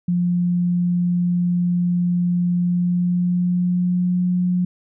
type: tone with pitch glide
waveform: sine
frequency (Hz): 176.2 to 179.59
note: F3 to F3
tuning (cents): +16 to +49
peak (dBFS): -16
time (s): 0.08-4.65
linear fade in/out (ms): 5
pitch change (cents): +33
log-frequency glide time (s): 2.57-4.22
effects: none